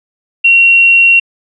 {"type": "tone with tanh clipping", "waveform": "triangle", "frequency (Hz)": 2740, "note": "F7", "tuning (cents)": -34, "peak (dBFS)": -3, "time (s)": [0.44, 1.2], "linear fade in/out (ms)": 10, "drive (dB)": 2, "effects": ["resampled to 22050 Hz"]}